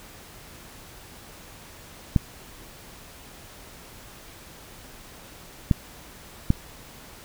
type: clicks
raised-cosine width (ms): 5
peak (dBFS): -5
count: 3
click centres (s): 2.162 / 5.712 / 6.504
effects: pink hiss -46 dBFS RMS until 7.24 s